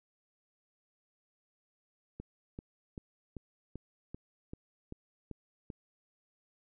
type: click train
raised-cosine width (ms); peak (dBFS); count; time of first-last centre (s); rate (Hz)
3; -29; 10; 2.2-5.702; 2.57
effects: none